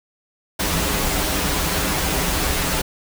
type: noise with comb filter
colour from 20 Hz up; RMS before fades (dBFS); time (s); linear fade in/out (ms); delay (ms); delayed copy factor
pink; -21; 0.59-2.82; 10; 8.6; -0.7
effects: none